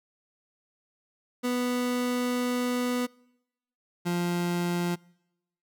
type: tone pair in turn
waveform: 30% pulse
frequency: 246.9 / 174.58 Hz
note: B3 / F3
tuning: 0 / 0 cents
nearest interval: tritone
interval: 600 cents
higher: first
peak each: -23 dBFS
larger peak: neither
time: 1.43-3.07 / 4.05-4.96 s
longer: first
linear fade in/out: 20 ms
effects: noise-tail reverb RT60 0.9 s tail -26 dB re dry